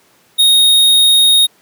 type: tone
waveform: square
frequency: 3729 Hz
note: A#7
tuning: in tune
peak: -7 dBFS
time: 0.38-1.47 s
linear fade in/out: 20 ms
effects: pink hiss -51 dBFS RMS until 1.61 s + high-pass 200 Hz 12 dB/octave